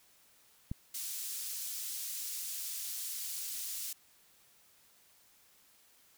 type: click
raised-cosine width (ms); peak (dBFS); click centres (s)
5; -24; 0.715
type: high-pass noise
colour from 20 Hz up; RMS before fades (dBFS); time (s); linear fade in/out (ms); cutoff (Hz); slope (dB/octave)
pink; -40; 0.94-3.93; 5; 6100; 12
effects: white hiss -65 dBFS RMS until 6.17 s